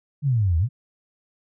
sine exponential two-way sweep, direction down then up, 151.7 to 77.78 to 140.5 Hz, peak -17 dBFS, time 0.22-0.69 s, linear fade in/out 50 ms, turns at 0.58 s, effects none

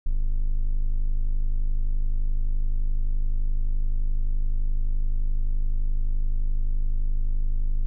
triangle tone, 25.83 Hz, G#0, 8 cents flat, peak -17 dBFS, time 0.06-7.86 s, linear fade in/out 0 ms, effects none

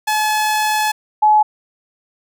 sawtooth / sine tone pair in turn, 856 / 851.7 Hz, A5 / G#5, -48 / +43 cents, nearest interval unison, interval 9 cents, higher first, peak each -11 / -8 dBFS, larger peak second, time 0.07-0.92 / 1.22-1.43 s, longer first, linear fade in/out 10 ms, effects none

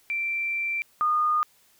sine tone pair in turn, 2349 / 1224.4 Hz, D7 / D#6, 0 / -28 cents, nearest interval major seventh, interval 1128 cents, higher first, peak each -25 / -20 dBFS, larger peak second, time 0.1-0.82 / 1.01-1.43 s, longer first, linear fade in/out 0 ms, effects white hiss -61 dBFS RMS until 1.79 s

